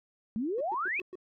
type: exponential sweep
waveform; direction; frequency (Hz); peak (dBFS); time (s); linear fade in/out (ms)
sine; up; 205.8 to 2637; -29; 0.36-1; 0
type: tone bursts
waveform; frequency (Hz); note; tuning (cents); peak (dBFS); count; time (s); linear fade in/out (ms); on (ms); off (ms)
triangle; 367.6; F#4; -11; -37; 5; 0.58-1.155; 2; 27; 110
effects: none